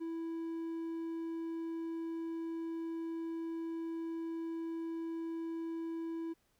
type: tone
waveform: triangle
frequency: 329.6 Hz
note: E4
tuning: in tune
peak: -35 dBFS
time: 0-6.34 s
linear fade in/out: 20 ms
effects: pink hiss -75 dBFS RMS until 6.59 s